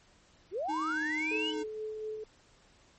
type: linear sweep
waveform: sine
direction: up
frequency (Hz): 326.4 to 3064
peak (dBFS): -31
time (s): 0.51-1.54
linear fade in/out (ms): 50
type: tone with vibrato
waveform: square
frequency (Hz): 311.1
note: D#4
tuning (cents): 0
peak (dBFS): -36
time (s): 0.68-1.64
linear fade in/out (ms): 20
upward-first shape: sine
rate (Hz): 1.8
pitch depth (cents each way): 21
type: tone with tremolo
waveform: sine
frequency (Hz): 432.2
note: A4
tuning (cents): -31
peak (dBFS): -34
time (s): 1.31-2.24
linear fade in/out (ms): 5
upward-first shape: sine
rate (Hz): 4.2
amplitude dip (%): 35
effects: pink hiss -63 dBFS RMS until 2.98 s + MP3 32 kbps